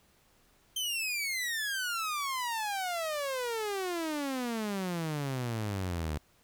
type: exponential sweep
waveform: sawtooth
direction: down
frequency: 3136 to 73.42 Hz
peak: -28 dBFS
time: 0.76-6.18 s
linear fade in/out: 5 ms
effects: pink hiss -66 dBFS RMS until 6.43 s